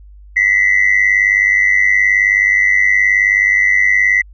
sine tone pair together, 1946 / 2045 Hz, B6 / C7, -26 / -40 cents, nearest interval minor second, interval 86 cents, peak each -11 dBFS, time 0.36-4.22 s, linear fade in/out 10 ms, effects tanh soft clip ceiling -3 dBFS + added 50 Hz sine -36 dBFS peak until 4.33 s

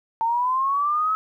sine linear sweep, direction up, 895 to 1294 Hz, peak -19 dBFS, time 0.21-1.15 s, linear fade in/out 0 ms, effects 10-bit

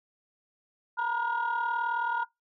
sine tone cluster, 927 / 966 / 1430 Hz, A#5 / B5 / F6, -10 / -39 / +41 cents, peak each -30 dBFS, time 0.97-2.25 s, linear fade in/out 20 ms, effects noise-tail reverb RT60 0.2 s tail -26 dB re dry + tanh soft clip ceiling -21 dBFS

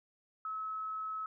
sine tone, 1291 Hz, E6, 37 cents flat, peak -36 dBFS, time 0.45-1.26 s, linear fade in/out 2 ms, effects none

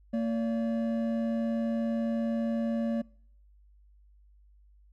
triangle tone pair together, 228.7 / 574 Hz, A#3 / D5, -33 / -40 cents, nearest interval octave + major third, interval 1593 cents, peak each -25 / -33 dBFS, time 0.13-3.02 s, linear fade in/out 10 ms, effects noise-tail reverb RT60 0.6 s tail -25 dB re dry + added 50 Hz sine -56 dBFS peak until 4.92 s

